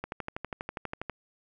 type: click train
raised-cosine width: 0.5 ms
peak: -19 dBFS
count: 14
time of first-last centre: 0.04-1.097 s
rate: 12.3 Hz
effects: none